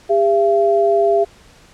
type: tone pair together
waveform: sine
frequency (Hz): 402.3 / 676.6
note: G4 / E5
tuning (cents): +45 / +45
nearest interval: major sixth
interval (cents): 900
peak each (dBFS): -14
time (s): 0.09-1.25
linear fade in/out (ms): 20
effects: pink hiss -47 dBFS RMS until 1.73 s + low-pass 8000 Hz 12 dB/octave